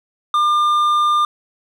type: tone with hard clipping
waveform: triangle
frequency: 1200 Hz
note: D6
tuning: 37 cents sharp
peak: -14 dBFS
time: 0.34-1.25 s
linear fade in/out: 2 ms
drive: 9 dB
effects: none